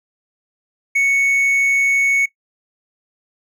triangle tone, 2217 Hz, C#7, in tune, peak -11 dBFS, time 0.95-2.26 s, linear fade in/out 10 ms, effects noise-tail reverb RT60 0.1 s tail -19 dB re dry

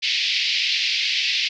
pink band-pass noise, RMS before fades -22 dBFS, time 0.02-1.49 s, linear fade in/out 20 ms, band 2200 to 5100 Hz, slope 48 dB/octave, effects none

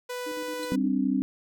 sawtooth tone, 494.9 Hz, B4, 4 cents sharp, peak -28 dBFS, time 0.09-0.76 s, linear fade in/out 10 ms
sine tone with tremolo, 306.9 Hz, D#4, 24 cents flat, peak -35 dBFS, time 0.26-0.91 s, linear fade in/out 10 ms, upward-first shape square, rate 9 Hz, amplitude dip 55%
30% pulse tone with exponential decay, 4059 Hz, B7, 47 cents sharp, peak -31 dBFS, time 0.63-0.72 s, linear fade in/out 0 ms, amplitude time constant 18 ms
sine chord, G suspended fourth, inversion none, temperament equal, 196 / 261.6 / 293.7 Hz, G3 / C4 / D4, 0 / 0 / 0 cents, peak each -28 / -25 / -29 dBFS, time 0.72-1.22 s, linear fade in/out 0 ms
effects none

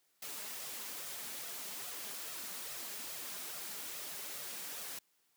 white noise with flanger, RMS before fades -44 dBFS, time 0.22-4.99 s, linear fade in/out 5 ms, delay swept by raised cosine 1.5 to 5 ms, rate 2.4 Hz, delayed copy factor +0.5, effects white hiss -75 dBFS RMS until 5.36 s + high-pass 150 Hz 12 dB/octave

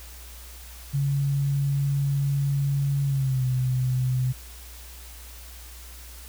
sine tone with pitch glide, 140 to 127.64 Hz, C#3 to C3, +18 to -43 cents, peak -21 dBFS, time 0.93-4.33 s, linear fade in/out 20 ms, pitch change -161 cents, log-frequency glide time 3.04-3.45 s, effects added 60 Hz sine -42 dBFS peak until 6.28 s + white hiss -46 dBFS RMS until 6.28 s

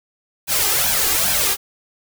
white noise with flanger, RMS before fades -18 dBFS, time 0.47-1.57 s, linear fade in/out 50 ms, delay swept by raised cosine 1.2 to 2.5 ms, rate 2.4 Hz, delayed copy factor +0.75, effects none

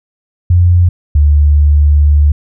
sine tone pair in turn, 88.1 / 73.51 Hz, F2 / D2, +16 / +2 cents, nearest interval minor third, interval 314 cents, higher first, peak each -4 dBFS, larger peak neither, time 0.5-0.89 / 1.15-2.32 s, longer second, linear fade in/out 5 ms, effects none

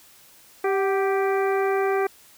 harmonic tone with a mistuned harmonic, 391.9 Hz, G4, in tune, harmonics 1 / 2 / 3 / 4 / 5 / 6, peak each -21 / -27 / -31 / -33 / -35 / -37 dBFS, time 0.64-2.07 s, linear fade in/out 5 ms, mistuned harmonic 2, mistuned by -49 cents, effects white hiss -52 dBFS RMS until 2.37 s

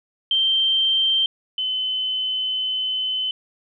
sine tone pair in turn, 3138 / 3040 Hz, G7 / F#7, +1 / +46 cents, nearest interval minor second, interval 55 cents, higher first, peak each -16 / -21 dBFS, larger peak first, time 0.31-1.26 / 1.58-3.31 s, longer second, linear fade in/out 2 ms, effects none

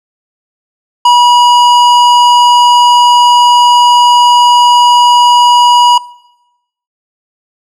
sine tone with tanh clipping, 969 Hz, B5, 33 cents flat, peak -4 dBFS, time 1.05-5.98 s, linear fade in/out 5 ms, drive 14 dB, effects noise-tail reverb RT60 0.9 s tail -21 dB re dry

